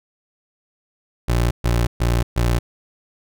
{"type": "tone bursts", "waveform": "25% pulse", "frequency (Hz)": 58.9, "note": "A#1", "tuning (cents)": 19, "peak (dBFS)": -12, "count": 4, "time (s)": [1.28, 2.59], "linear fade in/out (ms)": 10, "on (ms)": 230, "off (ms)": 130, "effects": []}